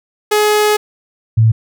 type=tone pair in turn; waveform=sawtooth / sine; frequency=421.6 / 111.67 Hz; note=G#4 / A2; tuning=+26 / +26 cents; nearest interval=octave + major seventh; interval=2300 cents; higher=first; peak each=-6 dBFS; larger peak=neither; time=0.31-0.77 / 1.37-1.52 s; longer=first; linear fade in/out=10 ms; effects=none